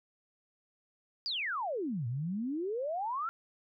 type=exponential two-way sweep; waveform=sine; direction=down then up; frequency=4950 to 112.8 to 1396 Hz; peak=-32 dBFS; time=1.26-3.29 s; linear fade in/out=0 ms; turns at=2.07 s; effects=none